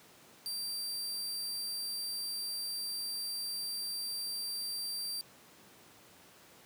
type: tone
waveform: sawtooth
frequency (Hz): 4700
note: D8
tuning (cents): +1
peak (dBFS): -33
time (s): 0.46-5.21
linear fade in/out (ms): 0
effects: pink hiss -58 dBFS RMS until 6.65 s + high-pass 150 Hz 12 dB/octave